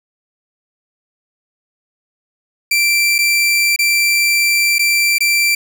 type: tone with dropouts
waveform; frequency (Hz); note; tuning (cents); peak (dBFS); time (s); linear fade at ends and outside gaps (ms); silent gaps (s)
sawtooth; 2349; D7; 0; -8; 2.71-5.55; 5; 3.183-3.187 / 3.762-3.789 / 4.784-4.792 / 5.184-5.205
effects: none